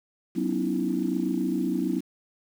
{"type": "tone cluster", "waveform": "sine", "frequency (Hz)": [187.3, 243.6, 271.9, 306, 333.1], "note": ["F#3", "B3", "C#4", "D#4", "E4"], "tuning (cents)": [21, -24, -33, -29, 18], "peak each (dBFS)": -30, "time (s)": [0.35, 2.01], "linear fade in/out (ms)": 20, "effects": ["tanh soft clip ceiling -13 dBFS", "8-bit"]}